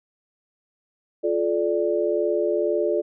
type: chord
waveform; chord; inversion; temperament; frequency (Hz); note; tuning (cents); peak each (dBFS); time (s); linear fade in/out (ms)
sine; D minor; first; equal with one note detuned; 349.2 / 431.2 / 587.3; F4 / A4 / D5; 0 / -35 / 0; -24; 1.23-3.02; 20
effects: none